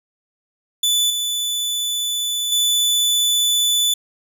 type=tone with level steps; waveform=sawtooth; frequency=3485 Hz; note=A7; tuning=17 cents flat; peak=-12 / -17 / -12 dBFS; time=0.83-3.94 s; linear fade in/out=5 ms; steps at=1.1 / 2.52 s; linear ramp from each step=2 ms; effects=none